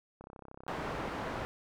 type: click train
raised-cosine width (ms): 1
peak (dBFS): -34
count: 25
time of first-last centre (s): 0.21-0.939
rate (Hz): 32.9
type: low-pass noise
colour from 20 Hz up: white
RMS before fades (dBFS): -38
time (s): 0.68-1.45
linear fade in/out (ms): 0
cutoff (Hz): 1100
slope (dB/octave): 12
effects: none